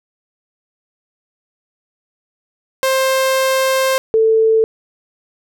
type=tone pair in turn; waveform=sawtooth / sine; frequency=528 / 444 Hz; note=C5 / A4; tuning=+16 / +16 cents; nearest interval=minor third; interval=300 cents; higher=first; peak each=-9 dBFS; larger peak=neither; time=2.83-3.98 / 4.14-4.64 s; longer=first; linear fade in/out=0 ms; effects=none